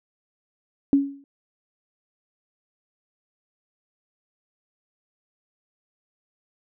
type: tone with exponential decay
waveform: sine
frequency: 278.6 Hz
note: C#4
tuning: 9 cents sharp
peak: -11 dBFS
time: 0.93-1.24 s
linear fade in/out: 1 ms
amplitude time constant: 66 ms
effects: none